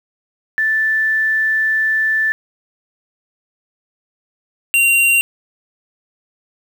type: tone pair in turn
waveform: sine / square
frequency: 1760 / 2763 Hz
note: A6 / F7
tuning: 0 / -19 cents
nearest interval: minor sixth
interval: 781 cents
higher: second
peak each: -13 / -11 dBFS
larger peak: second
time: 0.58-2.32 / 4.74-5.21 s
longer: first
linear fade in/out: 0 ms
effects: 7-bit